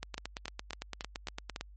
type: two click trains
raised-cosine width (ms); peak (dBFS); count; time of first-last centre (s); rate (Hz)
0.2; -20 / -20; 15 / 6; 0.03-1.61 / 0.18-1.561; 8.86 / 3.62
effects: added 50 Hz sine -50 dBFS peak until 1.76 s + MP3 32 kbps